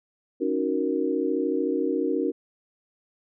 sine chord, D# minor seventh, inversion third, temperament equal, 277.2 / 311.1 / 370 / 466.2 Hz, C#4 / D#4 / F#4 / A#4, 0 / 0 / 0 / 0 cents, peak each -28 dBFS, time 0.4-2.32 s, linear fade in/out 20 ms, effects none

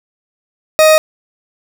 40% pulse tone, 625 Hz, D#5, 8 cents sharp, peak -4 dBFS, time 0.79-0.98 s, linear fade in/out 0 ms, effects none

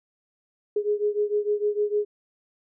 sine beating tone pair, 414.2 / 420.8 Hz, G#4 / G#4, -5 / +23 cents, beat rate 6.6 Hz, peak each -24 / -26 dBFS, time 0.76-2.05 s, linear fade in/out 5 ms, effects none

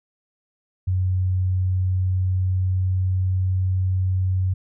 sine tone with pitch glide, 92.5 to 93.2 Hz, F#2 to F#2, 0 to +13 cents, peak -18 dBFS, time 0.87-4.54 s, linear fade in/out 10 ms, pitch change +13 cents, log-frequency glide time 1.32-3.64 s, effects none

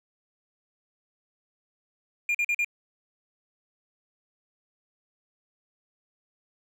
triangle tone bursts, 2402 Hz, D7, 38 cents sharp, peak -21 dBFS, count 4, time 2.29-2.646 s, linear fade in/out 2 ms, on 56 ms, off 44 ms, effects none

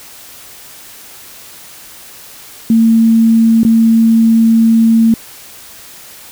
sine tone with dropouts, 226.3 Hz, A3, 49 cents sharp, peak -5 dBFS, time 2.7-5.14 s, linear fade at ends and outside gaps 2 ms, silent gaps 3.633-3.649 s, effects white hiss -35 dBFS RMS until 6.31 s

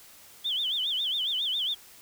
sine tone with vibrato, 3292 Hz, G#7, 16 cents flat, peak -26 dBFS, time 0.44-1.75 s, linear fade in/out 20 ms, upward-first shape sine, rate 7.3 Hz, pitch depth 180 cents each way, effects white hiss -52 dBFS RMS until 2.01 s

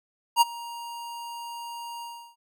square tone with ADSR envelope, 940 Hz, A#5, 14 cents sharp, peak -14 dBFS, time 0.36-2.36 s, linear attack 52 ms, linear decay 24 ms, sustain -22 dB, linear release 340 ms, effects none

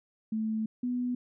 sine tone pair in turn, 219.2 / 247 Hz, A3 / B3, -6 / 0 cents, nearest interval major second, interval 206 cents, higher second, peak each -28 dBFS, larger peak neither, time 0.32-0.66 / 0.83-1.15 s, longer first, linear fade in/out 5 ms, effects none

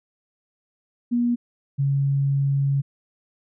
sine tone pair in turn, 240 / 138.91 Hz, B3 / C#3, -49 / +4 cents, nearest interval major sixth, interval 947 cents, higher first, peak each -18 dBFS, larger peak neither, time 1.11-1.36 / 1.78-2.82 s, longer second, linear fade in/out 20 ms, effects none

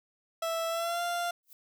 30% pulse tone with pitch glide, 659.3 to 695.3 Hz, E5 to F5, 0 to -8 cents, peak -27 dBFS, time 0.42-1.31 s, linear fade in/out 5 ms, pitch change +92 cents, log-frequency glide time 0.68-1.02 s
violet noise with exponential growth, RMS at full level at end -47 dBFS, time 1.43-1.53 s, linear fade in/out 1 ms, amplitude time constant 21 ms
effects none

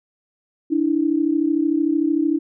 sine tone pair together, 293 / 326.3 Hz, D4 / E4, -4 / -18 cents, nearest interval major second, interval 186 cents, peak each -19 dBFS, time 0.7-2.39 s, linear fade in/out 20 ms, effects none

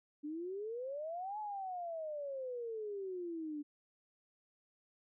sine exponential two-way sweep, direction up then down, 288.9 to 862 to 288.9 Hz, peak -39 dBFS, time 0.23-3.63 s, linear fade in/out 20 ms, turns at 1.39 s, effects none

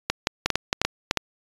clicks, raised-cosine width 0.2 ms, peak -3 dBFS, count 10, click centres 0.1 / 0.271 / 0.46 / 0.503 / 0.556 / 0.729 / 0.816 / 0.85 / 1.111 / 1.173 s, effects resampled to 24000 Hz

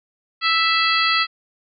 harmonic tone with a mistuned harmonic, 659.3 Hz, E5, in tune, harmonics 2 / 3 / 4 / 5 / 6 / 7, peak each -20 / -22 / -23 / -24 / -25 / -25 dBFS, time 0.41-1.27 s, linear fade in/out 50 ms, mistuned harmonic 6, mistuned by +71 cents, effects none

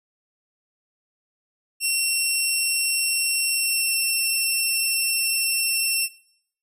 10% pulse tone with pitch glide, 2722 to 2706 Hz, F7 to E7, -45 to +45 cents, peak -12 dBFS, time 1.8-6.09 s, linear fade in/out 50 ms, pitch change -10 cents, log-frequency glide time 3.47-3.95 s, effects noise-tail reverb RT60 0.6 s tail -18 dB re dry + resampled to 32000 Hz

